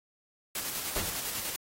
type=noise with tremolo; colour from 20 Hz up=white; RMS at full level=-34 dBFS; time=0.55-1.56 s; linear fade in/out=2 ms; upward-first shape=square; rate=10 Hz; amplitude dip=30%
type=noise with exponential decay; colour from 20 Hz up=pink; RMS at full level=-31 dBFS; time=0.96-1.33 s; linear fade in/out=2 ms; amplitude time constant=80 ms
effects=AAC 48 kbps